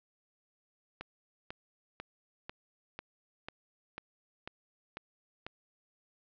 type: click train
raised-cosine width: 0.3 ms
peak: -24 dBFS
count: 10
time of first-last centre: 1.01-5.465 s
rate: 2.02 Hz
effects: low-pass 4000 Hz 12 dB/octave